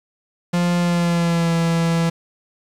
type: tone with pitch glide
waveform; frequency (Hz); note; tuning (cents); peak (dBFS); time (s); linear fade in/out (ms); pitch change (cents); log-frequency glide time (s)
45% pulse; 174.61 to 166.72; F3 to E3; 0 to +20; -16; 0.53-2.1; 10; -80; 0.79-1.54
effects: low-pass 9000 Hz 12 dB/octave + 7-bit